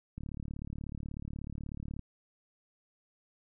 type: click train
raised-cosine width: 5 ms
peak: -28 dBFS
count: 67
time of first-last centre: 0.18-1.993 s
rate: 36.4 Hz
effects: none